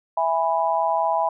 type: chord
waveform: sine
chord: E major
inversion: none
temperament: just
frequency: 659.3 / 824.1 / 988.9 Hz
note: E5 / G#5 / B5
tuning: 0 / -14 / +2 cents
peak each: -23 dBFS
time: 0.17-1.29 s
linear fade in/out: 5 ms
effects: none